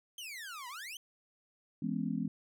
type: exponential two-way sweep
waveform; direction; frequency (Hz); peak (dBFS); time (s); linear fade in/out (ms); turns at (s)
sawtooth; down then up; 3176 to 948 to 3176; -39; 0.18-0.97; 2; 0.68
type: chord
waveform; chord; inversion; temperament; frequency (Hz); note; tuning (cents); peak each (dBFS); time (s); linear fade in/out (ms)
sine; C# minor seventh; first; just; 166.31 / 207.9 / 249.5 / 277.2; E3 / G#3 / B3 / C#4; +16 / +2 / +18 / 0; -38 / -36 / -37 / -40; 1.82-2.28; 5
effects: none